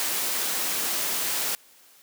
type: noise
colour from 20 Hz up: white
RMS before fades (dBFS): -27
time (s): 0-1.55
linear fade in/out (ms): 0
effects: white hiss -55 dBFS RMS until 2.02 s + high-pass 200 Hz 12 dB/octave